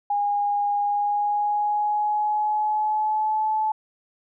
sine tone with pitch glide, 818 to 865.6 Hz, G#5 to A5, -26 to -29 cents, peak -20 dBFS, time 0.1-3.72 s, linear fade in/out 5 ms, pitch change +97 cents, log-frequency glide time 0.82-3.49 s, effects none

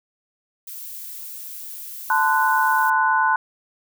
violet noise, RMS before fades -35 dBFS, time 0.67-2.9 s, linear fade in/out 5 ms
sine chord, F# diminished, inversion first, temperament equal with one note detuned, 880 / 1029.1 / 1480 Hz, A5 / C6 / F#6, 0 / -29 / 0 cents, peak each -20 dBFS, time 2.1-3.36 s, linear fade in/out 2 ms
effects none

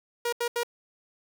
sawtooth tone bursts, 475.9 Hz, A#4, 36 cents sharp, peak -22 dBFS, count 3, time 0.25-0.634 s, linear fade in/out 5 ms, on 76 ms, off 78 ms, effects 8-bit

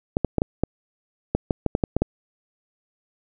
clicks, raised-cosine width 2 ms, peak -6 dBFS, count 12, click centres 0.169 / 0.247 / 0.383 / 0.419 / 0.636 / 1.35 / 1.508 / 1.663 / 1.751 / 1.838 / 1.966 / 2.02 s, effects none

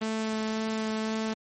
sawtooth tone with vibrato, 219.4 Hz, A3, 5 cents flat, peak -24 dBFS, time 0.01-1.34 s, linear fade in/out 10 ms, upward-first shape sine, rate 1.9 Hz, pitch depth 8 cents each way, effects MP3 32 kbps

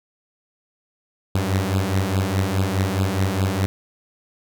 sawtooth beating tone pair, 93.6 / 98.4 Hz, F#2 / G2, +20 / +7 cents, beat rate 4.8 Hz, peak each -18 / -18 dBFS, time 1.35-3.66 s, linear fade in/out 0 ms, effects none

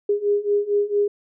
sine beating tone pair, 407.2 / 411.6 Hz, G#4 / G#4, -34 / -16 cents, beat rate 4.4 Hz, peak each -22 / -20 dBFS, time 0.09-1.08 s, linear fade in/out 5 ms, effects none

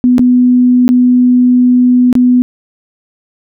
sine tone with dropouts, 248.5 Hz, B3, 11 cents sharp, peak -4 dBFS, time 0.04-2.42 s, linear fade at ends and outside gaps 0 ms, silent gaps 0.182-0.193 / 0.88-0.89 / 2.128-2.153 s, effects none

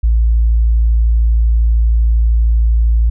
sine tone, 56.4 Hz, A1, 44 cents sharp, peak -7 dBFS, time 0.03-3.1 s, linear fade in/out 10 ms, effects tanh soft clip ceiling -4 dBFS

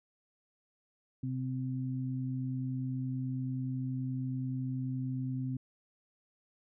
sine tone pair together, 129.4 / 258.8 Hz, C3 / C4, -19 / -19 cents, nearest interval octave, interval 1200 cents, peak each -34 / -37 dBFS, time 1.23-5.57 s, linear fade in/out 5 ms, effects none

